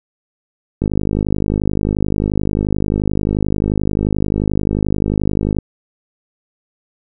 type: click train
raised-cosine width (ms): 3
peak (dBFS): -4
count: 246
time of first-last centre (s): 0.82-5.587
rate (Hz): 51.4
effects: none